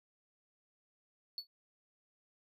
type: tone with exponential decay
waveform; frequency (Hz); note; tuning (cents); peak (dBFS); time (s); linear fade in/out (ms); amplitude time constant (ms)
triangle; 4435; C#8; 0; -32; 1.38-1.47; 1; 18
effects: tanh soft clip ceiling -32 dBFS